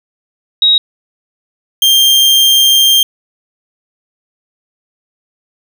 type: tone pair in turn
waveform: sine / 40% pulse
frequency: 3800 / 3183 Hz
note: A#7 / G7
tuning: +33 / +26 cents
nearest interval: minor third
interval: 307 cents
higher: first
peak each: -5 dBFS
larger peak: neither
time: 0.62-0.78 / 1.82-3.03 s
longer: second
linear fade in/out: 2 ms
effects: none